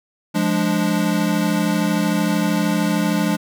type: chord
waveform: square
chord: D diminished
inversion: first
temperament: equal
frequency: 174.61 / 207.7 / 293.7 Hz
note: F3 / Ab3 / D4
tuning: 0 / 0 / 0 cents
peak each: -22 / -21 / -23 dBFS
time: 0.34-3.37 s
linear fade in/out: 20 ms
effects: none